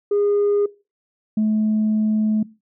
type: tone pair in turn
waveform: sine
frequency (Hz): 408.9 / 215.5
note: G#4 / A3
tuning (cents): -27 / -36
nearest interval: major seventh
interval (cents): 1109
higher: first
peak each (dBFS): -14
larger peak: neither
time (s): 0.11-0.66 / 1.37-2.43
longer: second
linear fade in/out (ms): 5
effects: noise-tail reverb RT60 0.3 s tail -21 dB re dry + tanh soft clip ceiling -13 dBFS